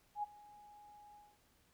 sine tone with ADSR envelope, 830.6 Hz, G#5, in tune, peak -34 dBFS, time 0.15-1.38 s, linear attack 81 ms, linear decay 18 ms, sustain -22 dB, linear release 220 ms, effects pink hiss -72 dBFS RMS until 1.73 s

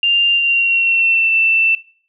sine tone with pitch glide, 2793 to 2670 Hz, F7 to E7, -1 to +22 cents, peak -11 dBFS, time 0.03-1.75 s, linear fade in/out 2 ms, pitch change -77 cents, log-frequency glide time 0.3-1.33 s, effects noise-tail reverb RT60 0.5 s tail -20 dB re dry

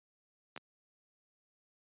clicks, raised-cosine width 0.3 ms, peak -27 dBFS, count 2, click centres 0.563 / 0.576 s, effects high-pass 150 Hz 12 dB/octave + resampled to 8000 Hz

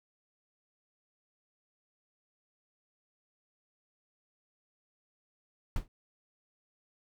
brown noise with exponential decay, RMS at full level -26 dBFS, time 5.76-5.88 s, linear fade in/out 2 ms, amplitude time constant 25 ms, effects none

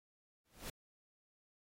pink noise with exponential growth, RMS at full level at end -41 dBFS, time 0.45-0.7 s, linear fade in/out 5 ms, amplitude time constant 53 ms, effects AAC 48 kbps

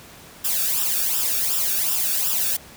blue noise with flanger, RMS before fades -22 dBFS, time 0.44-2.57 s, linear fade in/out 10 ms, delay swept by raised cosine 0.46 to 1 ms, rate 2.7 Hz, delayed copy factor -0.8, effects pink hiss -44 dBFS RMS until 2.76 s + high-pass 60 Hz 12 dB/octave

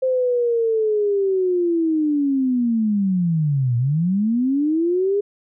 sine linear two-way sweep, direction down then up, 523.3 to 116.54 to 413.3 Hz, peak -16 dBFS, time 0.02-5.21 s, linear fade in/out 10 ms, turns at 3.77 s, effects none

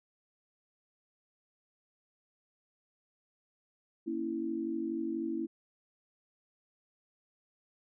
sine chord, A# diminished, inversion none, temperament equal, 233.1 / 277.2 / 329.6 Hz, A#3 / C#4 / E4, 0 / 0 / 0 cents, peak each -39 / -39 / -34 dBFS, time 4.06-5.47 s, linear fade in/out 20 ms, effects none

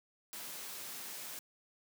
white noise, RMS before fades -45 dBFS, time 0.33-1.39 s, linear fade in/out 0 ms, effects high-pass 150 Hz 12 dB/octave

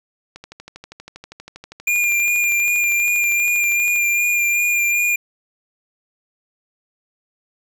click train, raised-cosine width 0.2 ms, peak -19 dBFS, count 46, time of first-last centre 0.36-3.96 s, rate 12.5 Hz
square tone with vibrato, 2407 Hz, D7, 42 cents sharp, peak -16 dBFS, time 1.87-5.16 s, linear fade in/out 5 ms, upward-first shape sine, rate 2.6 Hz, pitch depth 19 cents each way
effects none

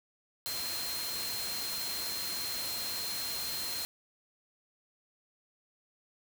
sine tone in noise, 4178 Hz, C8, 3 cents flat, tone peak -37 dBFS, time 0.46-3.85 s, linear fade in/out 0 ms, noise white, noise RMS -38 dBFS, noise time 0.46-3.85 s, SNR -2 dB, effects none

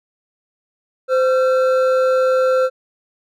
triangle tone pair together, 517 / 1359.7 Hz, C5 / F6, -21 / -47 cents, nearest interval octave + perfect fourth, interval 1674 cents, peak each -11 / -20 dBFS, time 1.08-2.7 s, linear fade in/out 50 ms, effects none

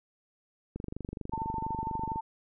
click train, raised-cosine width 3 ms, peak -24 dBFS, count 35, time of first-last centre 0.76-2.159 s, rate 24.3 Hz
sine tone with tremolo, 895 Hz, A5, 29 cents sharp, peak -30 dBFS, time 1.32-2.21 s, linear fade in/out 10 ms, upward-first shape sine, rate 13 Hz, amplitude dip 55%
effects none

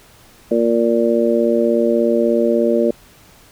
harmonic tone, 116.54 Hz, A#2, in tune, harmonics 2 / 3 / 4 / 5, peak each -18 / -18 / -18 / -18 dBFS, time 0.51-2.91 s, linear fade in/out 5 ms, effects pink hiss -47 dBFS RMS until 3.51 s

